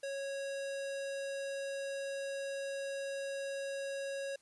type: tone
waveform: square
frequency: 551 Hz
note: C#5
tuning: 11 cents flat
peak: -38 dBFS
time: 0.03-4.36 s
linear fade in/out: 5 ms
effects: white hiss -69 dBFS RMS until 4.41 s + resampled to 24000 Hz